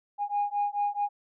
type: beating tone pair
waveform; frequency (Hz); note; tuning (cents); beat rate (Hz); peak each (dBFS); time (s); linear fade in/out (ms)
sine; 817 / 821.6; G#5 / G#5; -29 / -19; 4.6; -28; 0.18-1.09; 50
effects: tanh soft clip ceiling -20 dBFS